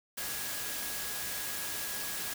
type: tone in noise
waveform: sine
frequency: 1661.2 Hz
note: G#6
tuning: in tune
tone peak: -46 dBFS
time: 0.17-2.34 s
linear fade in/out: 10 ms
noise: white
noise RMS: -37 dBFS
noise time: 0.17-2.34 s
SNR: -12 dB
effects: none